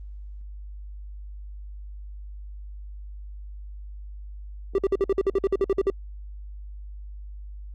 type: tone bursts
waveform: triangle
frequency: 390.4 Hz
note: G4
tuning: 7 cents flat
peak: -16 dBFS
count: 14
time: 4.75-5.901 s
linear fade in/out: 2 ms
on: 33 ms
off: 53 ms
effects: added 50 Hz sine -36 dBFS peak until 7.74 s + Opus 24 kbps